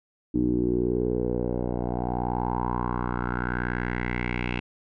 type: tone with low-pass filter sweep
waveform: 10% pulse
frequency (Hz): 60.7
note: B1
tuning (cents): -29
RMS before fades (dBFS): -27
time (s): 0.34-4.6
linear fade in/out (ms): 10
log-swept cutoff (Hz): 300 to 2600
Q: 5.3
effects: none